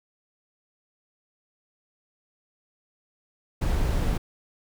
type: noise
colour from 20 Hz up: brown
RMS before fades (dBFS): -24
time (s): 3.61-4.18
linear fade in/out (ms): 10
effects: none